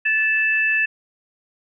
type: tone pair together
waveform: sine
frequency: 1742.8 / 2637 Hz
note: A6 / E7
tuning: -17 / 0 cents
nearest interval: perfect fifth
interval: 717 cents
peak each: -19 dBFS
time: 0.05-0.86 s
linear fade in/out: 10 ms
effects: none